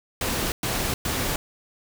pink noise bursts, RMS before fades -26 dBFS, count 3, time 0.21-1.36 s, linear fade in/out 2 ms, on 310 ms, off 110 ms, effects none

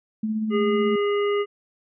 sine tone with tremolo, 217.3 Hz, A3, 21 cents flat, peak -21 dBFS, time 0.23-0.96 s, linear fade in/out 5 ms, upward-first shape sine, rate 16 Hz, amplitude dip 35%
harmonic tone, 409 Hz, G#4, 26 cents flat, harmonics 1 / 3 / 5 / 7, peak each -20 / -30 / -34 / -37 dBFS, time 0.5-1.46 s, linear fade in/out 50 ms
effects none

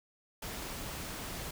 pink noise, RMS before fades -41 dBFS, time 0.42-1.51 s, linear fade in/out 5 ms, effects none

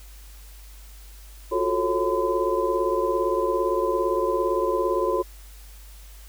sine tone cluster, 353.1 / 370.7 / 439.5 / 546 / 1016 Hz, F4 / F#4 / A4 / C#5 / B5, +19 / +3 / -2 / -26 / +49 cents, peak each -27 dBFS, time 1.51-5.23 s, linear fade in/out 20 ms, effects added 50 Hz sine -42 dBFS peak until 6.28 s + white hiss -51 dBFS RMS until 6.28 s

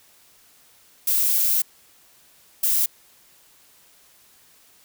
violet noise bursts at uneven times, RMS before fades -20 dBFS, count 2, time 1.07-1.62 / 2.63-2.86 s, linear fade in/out 5 ms, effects white hiss -55 dBFS RMS until 4.84 s

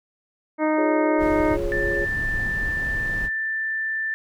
harmonic tone, 309.2 Hz, D#4, 11 cents flat, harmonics 1 / 2 / 3 / 4 / 5 / 6 / 7, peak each -21 / -23 / -27 / -32 / -35 / -37 / -33 dBFS, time 0.58-1.58 s, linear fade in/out 50 ms
sine chord, Db major, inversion first, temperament equal, 349.2 / 415.3 / 554.4 Hz, F4 / Ab4 / Db5, 0 / 0 / 0 cents, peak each -28 dBFS, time 0.77-2.06 s, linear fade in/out 20 ms
brown noise, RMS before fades -30 dBFS, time 1.18-3.3 s, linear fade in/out 50 ms
sine tone, 1772 Hz, A6, 12 cents sharp, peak -23 dBFS, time 1.72-4.14 s, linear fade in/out 0 ms
effects none

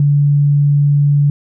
sine tone, 144.1 Hz, D3, 33 cents flat, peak -8 dBFS, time 0-1.3 s, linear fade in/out 2 ms, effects none

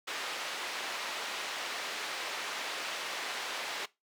white band-pass noise, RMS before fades -38 dBFS, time 0.07-3.86 s, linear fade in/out 10 ms, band 450 to 3400 Hz, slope 12 dB/octave, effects noise-tail reverb RT60 0.2 s tail -19 dB re dry

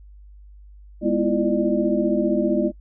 sine tone cluster, 206.4 / 246.6 / 326.5 / 341.7 / 599 Hz, G#3 / B3 / E4 / F4 / D5, -10 / -2 / -17 / -38 / +34 cents, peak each -24 dBFS, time 1.01-2.72 s, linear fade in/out 50 ms, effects noise-tail reverb RT60 0.1 s tail -20 dB re dry + added 50 Hz sine -42 dBFS peak until 2.8 s

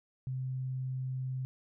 sine tone, 129.9 Hz, C3, 12 cents flat, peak -33 dBFS, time 0.27-1.45 s, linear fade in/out 0 ms, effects none

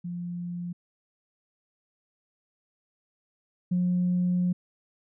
sine tone pair in turn, 174.9 / 179.09 Hz, F3 / F3, +3 / +44 cents, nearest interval unison, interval 41 cents, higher second, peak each -31 / -21 dBFS, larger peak second, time 0.04-0.73 / 3.71-4.53 s, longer second, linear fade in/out 10 ms, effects tanh soft clip ceiling -18 dBFS

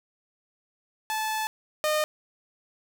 sawtooth tone pair in turn, 870 / 611.3 Hz, A5 / D#5, -20 / -31 cents, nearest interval tritone, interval 611 cents, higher first, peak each -23 / -19 dBFS, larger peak second, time 1.1-1.47 / 1.84-2.04 s, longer first, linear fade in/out 0 ms, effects 8-bit

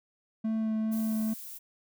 triangle tone with vibrato, 220 Hz, A3, in tune, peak -25 dBFS, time 0.44-1.34 s, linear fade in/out 10 ms, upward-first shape sine, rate 2.3 Hz, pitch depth 11 cents each way
violet noise, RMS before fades -43 dBFS, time 0.91-1.59 s, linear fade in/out 20 ms
effects none

